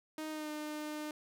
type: tone with pitch glide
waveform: sawtooth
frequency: 311.1 to 302.6 Hz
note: D#4 to D#4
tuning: 0 to -48 cents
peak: -35 dBFS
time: 0.18-1.11 s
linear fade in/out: 2 ms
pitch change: -48 cents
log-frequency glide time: 0.3-0.5 s
effects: none